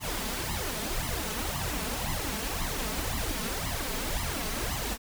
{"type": "noise with flanger", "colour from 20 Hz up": "pink", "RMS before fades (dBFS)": -32, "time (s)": [0, 4.98], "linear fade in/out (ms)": 50, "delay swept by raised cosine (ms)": [0.97, 4.67], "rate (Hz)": 1.9, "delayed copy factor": 0.8, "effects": []}